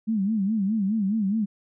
sine tone with vibrato, 207.1 Hz, G#3, 5 cents flat, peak -21 dBFS, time 0.07-1.46 s, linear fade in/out 20 ms, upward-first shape sine, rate 4.8 Hz, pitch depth 150 cents each way, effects none

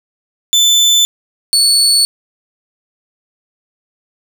30% pulse tone pair in turn, 3520 / 4435 Hz, A7 / C#8, 0 / 0 cents, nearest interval major third, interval 400 cents, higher second, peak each -5 dBFS, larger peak neither, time 0.53-1.05 / 1.53-2.05 s, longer neither, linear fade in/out 0 ms, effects none

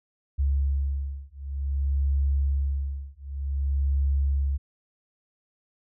sine beating tone pair, 69 / 69.54 Hz, C#2 / C#2, -7 / +6 cents, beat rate 0.54 Hz, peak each -26 dBFS, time 0.38-4.58 s, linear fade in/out 20 ms, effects none

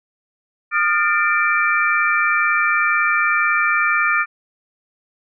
sine tone cluster, 1226 / 1404 / 1792 / 2344 Hz, D#6 / F6 / A6 / D7, -26 / +9 / +31 / -4 cents, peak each -20 dBFS, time 0.71-4.26 s, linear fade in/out 50 ms, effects none

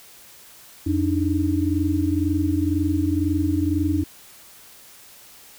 sine tone cluster, 87.9 / 290.2 / 312.2 Hz, F2 / D4 / D#4, +12 / -21 / +6 cents, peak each -23 dBFS, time 0.86-4.04 s, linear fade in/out 10 ms, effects white hiss -47 dBFS RMS until 5.58 s

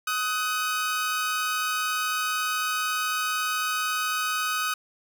sawtooth tone pair together, 1258 / 1496 Hz, D#6 / F#6, +19 / +19 cents, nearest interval minor third, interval 300 cents, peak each -23 / -26 dBFS, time 0.07-4.74 s, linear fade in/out 5 ms, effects none

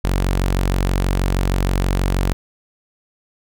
sawtooth tone, 46.31 Hz, F#1, 2 cents sharp, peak -12 dBFS, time 0.04-2.33 s, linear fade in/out 0 ms, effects none

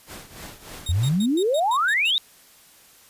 pink noise with tremolo, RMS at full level -37 dBFS, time 0.06-1.26 s, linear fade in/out 50 ms, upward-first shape triangle, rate 3.3 Hz, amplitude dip 85%
sawtooth tone bursts, 3725 Hz, A#7, 2 cents flat, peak -27 dBFS, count 8, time 0.86-2.11 s, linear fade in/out 5 ms, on 60 ms, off 110 ms
sine exponential sweep, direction up, 79.4 to 3840 Hz, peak -18 dBFS, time 0.89-2.18 s, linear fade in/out 0 ms
effects white hiss -52 dBFS RMS until 3.09 s + resampled to 32000 Hz

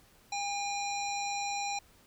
harmonic tone, 809 Hz, G#5, 46 cents flat, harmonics 1 / 3 / 5 / 7 / 9, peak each -34 / -39 / -41 / -42 / -44 dBFS, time 0.32-1.79 s, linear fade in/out 5 ms, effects pink hiss -62 dBFS RMS until 2.06 s

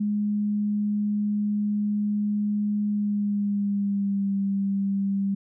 sine tone with pitch glide, 207.7 to 197.18 Hz, G#3 to G3, 0 to +10 cents, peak -22 dBFS, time 0-5.35 s, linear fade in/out 10 ms, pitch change -90 cents, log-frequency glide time 2.88-4.35 s, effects none

